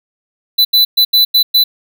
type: tone bursts at uneven times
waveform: square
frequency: 3994 Hz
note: B7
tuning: 19 cents sharp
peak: -7 dBFS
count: 6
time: 0.58-0.65 / 0.73-0.85 / 0.97-1.05 / 1.13-1.25 / 1.34-1.43 / 1.54-1.64 s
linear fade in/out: 10 ms
effects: none